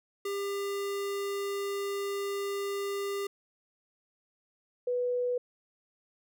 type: tone pair in turn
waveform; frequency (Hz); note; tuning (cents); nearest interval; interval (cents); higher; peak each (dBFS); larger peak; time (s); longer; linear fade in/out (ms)
square / sine; 400 / 492.5; G4 / B4; +35 / -5; major third; 360; second; -32 / -27; second; 0.25-3.27 / 4.87-5.38; first; 5
effects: none